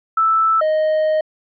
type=tone pair in turn; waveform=sine / triangle; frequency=1318.5 / 622.2 Hz; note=E6 / D#5; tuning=0 / 0 cents; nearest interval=octave + minor second; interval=1300 cents; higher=first; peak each=-12 dBFS; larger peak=neither; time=0.17-0.61 / 0.61-1.21 s; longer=second; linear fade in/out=5 ms; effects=resampled to 11025 Hz

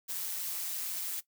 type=noise with amplitude modulation; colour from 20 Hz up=blue; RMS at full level=-34 dBFS; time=0.08-1.21 s; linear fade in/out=20 ms; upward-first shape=sine; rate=181 Hz; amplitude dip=55%; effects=noise-tail reverb RT60 0.1 s tail -17 dB re dry

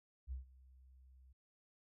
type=tone with ADSR envelope; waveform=sine; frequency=64.6 Hz; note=C2; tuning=21 cents flat; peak=-39 dBFS; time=0.27-1.33 s; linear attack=47 ms; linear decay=130 ms; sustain=-21 dB; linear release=10 ms; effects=none

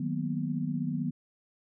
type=chord; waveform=sine; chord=B major seventh; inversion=first; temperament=equal with one note detuned; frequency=155.56 / 185 / 231.1 / 246.9 Hz; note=D#3 / F#3 / A#3 / B3; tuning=0 / 0 / -15 / 0 cents; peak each=-33 / -35 / -38 / -33 dBFS; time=0-1.11 s; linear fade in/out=5 ms; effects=none

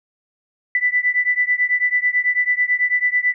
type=beating tone pair; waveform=sine; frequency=1980 / 1989.1 Hz; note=B6 / B6; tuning=+4 / +12 cents; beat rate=9.1 Hz; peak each=-18 / -19 dBFS; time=0.75-3.34 s; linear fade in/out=2 ms; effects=none

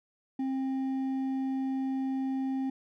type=tone with hard clipping; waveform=triangle; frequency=265.7 Hz; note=C4; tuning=27 cents sharp; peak=-30 dBFS; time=0.39-2.7 s; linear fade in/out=5 ms; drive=8 dB; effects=none

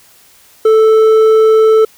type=tone with hard clipping; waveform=sine; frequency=439.4 Hz; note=A4; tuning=2 cents flat; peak=-6 dBFS; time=0.65-1.85 s; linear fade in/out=5 ms; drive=5 dB; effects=white hiss -45 dBFS RMS until 1.97 s

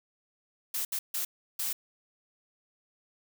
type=noise bursts at uneven times; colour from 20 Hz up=blue; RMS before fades=-32 dBFS; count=4; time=0.74-0.85 / 0.92-0.99 / 1.14-1.25 / 1.59-1.73 s; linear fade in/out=5 ms; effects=none

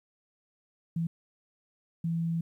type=tone bursts at uneven times; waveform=sine; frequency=166.3 Hz; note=E3; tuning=16 cents sharp; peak=-27 dBFS; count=2; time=0.96-1.07 / 2.04-2.41 s; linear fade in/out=5 ms; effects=11-bit

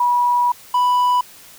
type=tone pair in turn; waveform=sine / triangle; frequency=972 / 988.4 Hz; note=B5 / B5; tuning=-28 / +1 cents; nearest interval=unison; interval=29 cents; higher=second; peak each=-13 / -11 dBFS; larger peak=second; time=0-0.52 / 0.74-1.21 s; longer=first; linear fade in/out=5 ms; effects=white hiss -43 dBFS RMS until 1.58 s

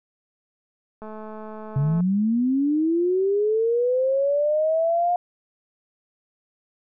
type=click train; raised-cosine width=1 ms; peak=-25 dBFS; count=214; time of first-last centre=1.02-2.006 s; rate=216 Hz
type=linear sweep; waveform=sine; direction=up; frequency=133.6 to 714 Hz; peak=-18 dBFS; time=1.76-5.16 s; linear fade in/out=2 ms
effects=none

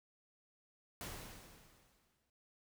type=noise with exponential decay; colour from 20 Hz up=pink; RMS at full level=-44 dBFS; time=1.01-2.3 s; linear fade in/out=1 ms; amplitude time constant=280 ms; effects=noise-tail reverb RT60 0.1 s tail -23 dB re dry

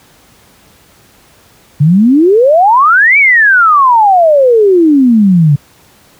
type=exponential two-way sweep; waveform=sine; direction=up then down; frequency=138.59 to 2334 to 138.59 Hz; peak=-3 dBFS; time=1.8-5.56 s; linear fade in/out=10 ms; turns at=3.18 s; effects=pink hiss -44 dBFS RMS until 6.19 s + high-pass 60 Hz 12 dB/octave

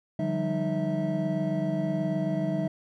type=tone cluster; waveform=triangle; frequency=149.7 / 177.6 / 196.3 / 308.8 / 650 Hz; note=D3 / F3 / G3 / D#4 / E5; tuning=+33 / +29 / +3 / -13 / -24 cents; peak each=-30 dBFS; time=0.19-2.68 s; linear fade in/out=5 ms; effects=none

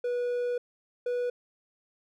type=tone pair in turn; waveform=triangle; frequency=487.6 / 489.3 Hz; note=B4 / B4; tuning=-22 / -16 cents; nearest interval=unison; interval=6 cents; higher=second; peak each=-25 dBFS; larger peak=neither; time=0.04-0.58 / 1.06-1.3 s; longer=first; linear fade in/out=5 ms; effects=none

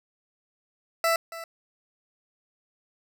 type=tone with echo; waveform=20% pulse; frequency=663 Hz; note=E5; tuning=10 cents sharp; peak=-16 dBFS; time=1.04-1.16 s; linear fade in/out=2 ms; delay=280 ms; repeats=1; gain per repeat=-15 dB; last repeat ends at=1.44 s; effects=none

